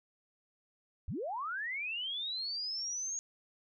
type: linear sweep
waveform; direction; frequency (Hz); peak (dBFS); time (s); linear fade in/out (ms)
sine; up; 50.3 to 6645; -35; 1.08-3.19; 0
effects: none